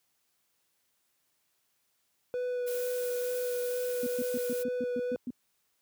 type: tone with vibrato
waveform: triangle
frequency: 493.9 Hz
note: B4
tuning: in tune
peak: -28 dBFS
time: 2.34-5.16 s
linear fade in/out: 0 ms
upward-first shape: sine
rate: 2.2 Hz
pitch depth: 11 cents each way
type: noise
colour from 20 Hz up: blue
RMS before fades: -42 dBFS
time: 2.66-4.64 s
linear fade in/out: 20 ms
type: tone bursts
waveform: sine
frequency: 246.9 Hz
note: B3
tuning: in tune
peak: -32 dBFS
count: 9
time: 4.03-5.305 s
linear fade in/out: 2 ms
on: 35 ms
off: 120 ms
effects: white hiss -75 dBFS RMS until 5.81 s + high-pass 60 Hz 12 dB/octave